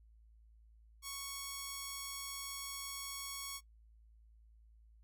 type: tone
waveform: 5% pulse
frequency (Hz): 1108.7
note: C#6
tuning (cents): 0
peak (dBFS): -30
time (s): 1.02-3.61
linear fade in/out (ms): 50
effects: noise-tail reverb RT60 0.1 s tail -19 dB re dry + added 55 Hz sine -60 dBFS peak until 5.03 s